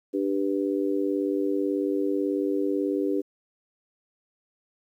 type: harmonic tone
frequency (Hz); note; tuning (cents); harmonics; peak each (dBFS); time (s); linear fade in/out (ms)
98.2; G2; +4; 3 / 4 / 5; -26 / -27 / -31; 0.13-3.22; 20
effects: 10-bit